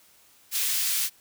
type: high-pass noise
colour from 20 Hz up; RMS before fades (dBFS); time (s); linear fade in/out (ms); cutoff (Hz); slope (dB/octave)
white; -26; 0.51-1.1; 50; 2200; 12
effects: white hiss -58 dBFS RMS until 1.2 s